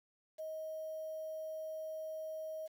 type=tone with quantisation; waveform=sine; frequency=630 Hz; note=D#5; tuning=21 cents sharp; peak=-40 dBFS; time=0.38-2.68 s; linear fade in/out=20 ms; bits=10; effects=none